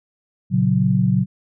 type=chord; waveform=sine; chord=F# major; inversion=first; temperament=equal; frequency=116.54 / 138.59 / 185 Hz; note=A#2 / C#3 / F#3; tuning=0 / 0 / 0 cents; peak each=-20 / -19 / -17 dBFS; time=0.5-1.26 s; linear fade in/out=50 ms; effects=none